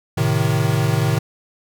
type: chord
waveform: square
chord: A diminished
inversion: none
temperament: equal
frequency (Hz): 110 / 130.81 / 155.56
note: A2 / C3 / Eb3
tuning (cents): 0 / 0 / 0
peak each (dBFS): -21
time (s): 0.17-1.19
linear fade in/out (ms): 10
effects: none